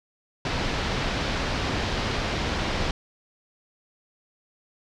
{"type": "low-pass noise", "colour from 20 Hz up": "pink", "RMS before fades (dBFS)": -27, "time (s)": [0.45, 2.91], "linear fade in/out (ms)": 2, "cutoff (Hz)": 5000, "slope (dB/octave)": 24, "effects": []}